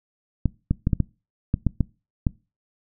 clicks, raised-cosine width 5 ms, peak -7 dBFS, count 9, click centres 0.457 / 0.71 / 0.871 / 0.932 / 1.003 / 1.541 / 1.667 / 1.807 / 2.268 s, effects noise-tail reverb RT60 0.3 s tail -23 dB re dry

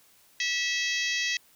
harmonic tone, 650 Hz, E5, 24 cents flat, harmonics 3 / 4 / 5 / 6 / 7 / 8 / 9 / 10, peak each -30 / -32 / -34 / -36 / -37 / -38 / -39 / -40 dBFS, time 0.4-1.37 s, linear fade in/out 2 ms, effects white hiss -60 dBFS RMS until 1.55 s

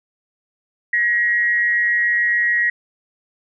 sine tone with amplitude modulation, 1902 Hz, A#6, 34 cents sharp, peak -12 dBFS, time 0.93-2.7 s, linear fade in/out 5 ms, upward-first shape sine, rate 211 Hz, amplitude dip 55%, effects none

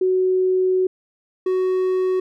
sine / triangle tone pair in turn, 371.7 / 371.7 Hz, F#4 / F#4, +8 / +8 cents, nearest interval unison, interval 0 cents, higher neither, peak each -15 dBFS, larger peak neither, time 0.01-0.87 / 1.46-2.2 s, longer first, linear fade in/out 5 ms, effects none

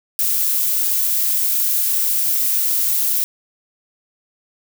violet noise, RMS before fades -18 dBFS, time 0.19-3.24 s, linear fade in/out 0 ms, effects none

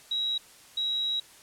sine tone pair in turn, 3855 / 3855 Hz, B7 / B7, -43 / -43 cents, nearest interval unison, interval 0 cents, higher neither, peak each -26 dBFS, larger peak neither, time 0.11-0.38 / 0.77-1.2 s, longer second, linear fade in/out 5 ms, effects white hiss -53 dBFS RMS until 1.42 s + low-pass 11000 Hz 12 dB/octave

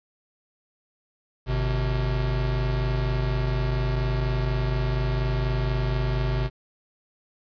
square tone pair together, 50.4 / 127 Hz, G1 / B2, +49 / +49 cents, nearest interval octave + major third, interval 1600 cents, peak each -26 dBFS, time 1.46-6.5 s, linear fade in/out 50 ms, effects resampled to 11025 Hz + 9-bit

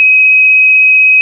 sine tone with vibrato, 2535 Hz, D#7, 32 cents sharp, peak -3 dBFS, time 0-1.21 s, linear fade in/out 0 ms, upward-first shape triangle, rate 16 Hz, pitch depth 9 cents each way, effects none

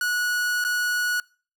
45% pulse tone with dropouts, 1464 Hz, F#6, 19 cents flat, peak -22 dBFS, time 0.01-1.2 s, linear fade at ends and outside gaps 2 ms, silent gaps 0.641-0.648 s, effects noise-tail reverb RT60 0.4 s tail -25 dB re dry

